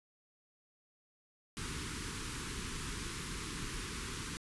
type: band-stop noise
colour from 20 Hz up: pink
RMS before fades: -41 dBFS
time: 1.57-4.37 s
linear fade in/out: 0 ms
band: 430 to 990 Hz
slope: 48 dB/octave
effects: resampled to 24000 Hz